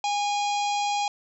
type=harmonic tone; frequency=819 Hz; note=G#5; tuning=24 cents flat; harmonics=1 / 3 / 4 / 5 / 6 / 7 / 8 / 9; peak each=-24 / -34 / -36 / -38 / -40 / -41 / -42 / -43 dBFS; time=0.04-1.08 s; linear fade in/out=2 ms; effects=none